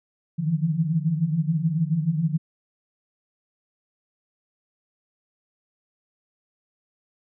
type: tone cluster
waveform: sine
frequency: 151.1 / 162.8 / 169.8 Hz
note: D3 / E3 / F3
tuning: +50 / -21 / -48 cents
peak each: -25 dBFS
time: 0.38-2.38 s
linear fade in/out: 20 ms
effects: none